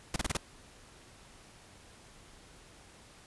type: noise bursts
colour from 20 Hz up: pink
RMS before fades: -31 dBFS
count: 5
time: 0.14-0.369 s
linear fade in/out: 2 ms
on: 21 ms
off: 31 ms
effects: pink hiss -56 dBFS RMS until 3.26 s + resampled to 24000 Hz